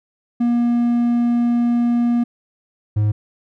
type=tone pair in turn; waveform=triangle; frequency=238.3 / 105.6 Hz; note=A#3 / G#2; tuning=+38 / +29 cents; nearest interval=octave + major second; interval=1409 cents; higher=first; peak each=-12 dBFS; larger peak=neither; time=0.4-2.24 / 2.96-3.12 s; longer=first; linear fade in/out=10 ms; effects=none